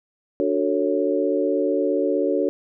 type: chord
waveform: sine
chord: D major seventh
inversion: none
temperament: equal with one note detuned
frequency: 293.7 / 370 / 445.9 / 554.4 Hz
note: D4 / F#4 / A4 / C#5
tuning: 0 / 0 / +23 / 0 cents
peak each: -24 dBFS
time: 0.4-2.49 s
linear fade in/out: 0 ms
effects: none